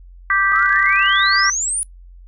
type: chord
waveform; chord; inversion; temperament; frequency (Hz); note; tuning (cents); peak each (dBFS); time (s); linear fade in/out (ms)
sine; G major; second; just; 1176 / 1568 / 1960; D6 / G6 / B6; +2 / 0 / -14; -18 / -17 / -18; 0.3-1.5; 2
type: exponential sweep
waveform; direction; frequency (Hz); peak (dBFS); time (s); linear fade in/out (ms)
sine; up; 1200 to 10000; -18; 0.52-1.83; 0
type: click train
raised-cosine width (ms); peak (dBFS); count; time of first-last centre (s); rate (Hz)
0.2; -23; 26; 0.56-1.393; 30
effects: noise-tail reverb RT60 0.1 s tail -21 dB re dry + added 44 Hz sine -38 dBFS peak until 2.27 s